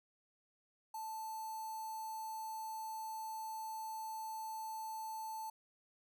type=tone with notch filter; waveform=square; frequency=880 Hz; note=A5; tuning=in tune; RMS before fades=-44 dBFS; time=0.94-5.5 s; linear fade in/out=5 ms; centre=2800 Hz; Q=0.54; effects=none